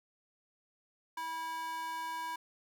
square tone with high-pass filter, 325.3 Hz, E4, 23 cents flat, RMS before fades -39 dBFS, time 1.17-2.36 s, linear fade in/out 5 ms, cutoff 1100 Hz, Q 5.3, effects none

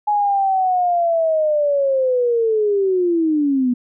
sine linear sweep, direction down, 841 to 240.9 Hz, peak -14 dBFS, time 0.07-3.74 s, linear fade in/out 10 ms, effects none

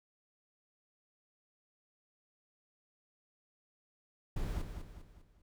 brown noise with echo, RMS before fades -36 dBFS, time 4.36-4.62 s, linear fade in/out 5 ms, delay 200 ms, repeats 4, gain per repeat -7 dB, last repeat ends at 5.42 s, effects none

